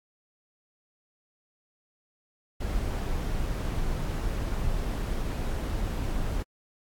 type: noise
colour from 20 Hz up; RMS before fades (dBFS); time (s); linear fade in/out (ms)
brown; -29; 2.6-6.43; 10
effects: AAC 64 kbps